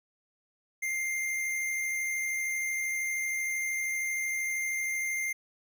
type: tone with amplitude modulation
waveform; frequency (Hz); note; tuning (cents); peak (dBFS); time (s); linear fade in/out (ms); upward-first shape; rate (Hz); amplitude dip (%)
square; 2103; C7; +8; -29; 0.82-5.33; 10; sine; 72.9; 25
effects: none